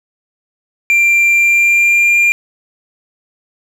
triangle tone with pitch glide, 2370 to 2396 Hz, D7 to D7, +15 to +34 cents, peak -6 dBFS, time 0.9-2.32 s, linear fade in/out 0 ms, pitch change +19 cents, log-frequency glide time 1.29-2.14 s, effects none

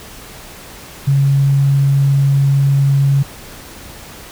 sine tone, 138.59 Hz, C#3, in tune, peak -9 dBFS, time 1.07-3.23 s, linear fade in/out 10 ms, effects pink hiss -35 dBFS RMS until 4.31 s

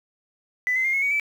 sine tone with pitch steps, 1996 / 2056 / 2117 / 2180 / 2246 / 2313 Hz, B6 / C7 / C7 / C#7 / C#7 / D7, +18 / -31 / +20 / -29 / +22 / -27 cents, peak -19 dBFS, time 0.67-1.198 s, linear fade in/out 0 ms, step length 88 ms, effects tanh soft clip ceiling -15 dBFS + 8-bit

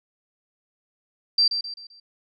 sine tone with echo, 4699 Hz, D8, in tune, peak -15 dBFS, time 1.38-1.48 s, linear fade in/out 5 ms, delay 130 ms, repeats 4, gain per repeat -8 dB, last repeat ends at 2 s, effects none

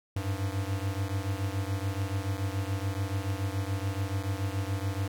square beating tone pair, 95.3 / 102.3 Hz, G2 / G#2, -48 / -26 cents, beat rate 7 Hz, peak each -32 / -34 dBFS, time 0.16-5.08 s, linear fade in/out 5 ms, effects none

